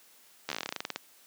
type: slowing click train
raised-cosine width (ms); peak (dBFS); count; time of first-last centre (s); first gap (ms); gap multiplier
0.2; -15; 17; 0.49-0.96; 12; 1.11
effects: white hiss -59 dBFS RMS until 1.26 s + high-pass 200 Hz 12 dB/octave